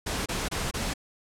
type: noise bursts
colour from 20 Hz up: pink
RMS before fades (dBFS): -30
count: 4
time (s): 0.06-0.938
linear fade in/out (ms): 10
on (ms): 200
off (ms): 26
effects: low-pass 10000 Hz 12 dB/octave